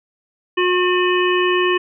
harmonic tone with a mistuned harmonic, 360.9 Hz, F#4, 43 cents flat, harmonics 1 / 3 / 5 / 7 / 8, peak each -16 / -21 / -23 / -24 / -25 dBFS, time 0.57-1.78 s, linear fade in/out 10 ms, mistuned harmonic 8, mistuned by +47 cents, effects none

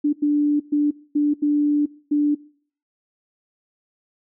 sine tone bursts at uneven times, 293.7 Hz, D4, in tune, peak -15 dBFS, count 6, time 0.04-0.13 / 0.22-0.6 / 0.72-0.91 / 1.15-1.34 / 1.42-1.86 / 2.11-2.35 s, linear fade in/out 10 ms, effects noise-tail reverb RT60 0.5 s tail -21 dB re dry

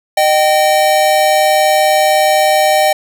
square tone pair together, 613.5 / 773 Hz, D#5 / G5, -25 / -24 cents, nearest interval major third, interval 401 cents, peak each -12 dBFS, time 0.17-2.93 s, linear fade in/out 5 ms, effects none

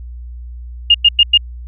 sine tone bursts, 2835 Hz, F7, 25 cents sharp, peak -4 dBFS, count 4, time 0.9-1.376 s, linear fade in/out 5 ms, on 44 ms, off 100 ms, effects added 60 Hz sine -27 dBFS peak until 1.67 s

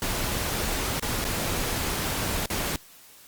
pink noise with dropouts, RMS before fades -28 dBFS, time 0.02-2.76 s, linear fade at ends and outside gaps 1 ms, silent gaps 0.997-1.024 / 1.243-1.25 / 2.459-2.501 s, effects white hiss -51 dBFS RMS until 3.27 s + Opus 48 kbps

